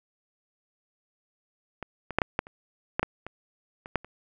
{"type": "clicks", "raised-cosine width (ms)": 0.5, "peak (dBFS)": [-20, -20, -6, -7, -9, -29, -9, -10, -22, -25, -9, -29], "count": 12, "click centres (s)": [1.827, 2.107, 2.186, 2.218, 2.391, 2.469, 2.995, 3.03, 3.266, 3.859, 3.957, 4.046], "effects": []}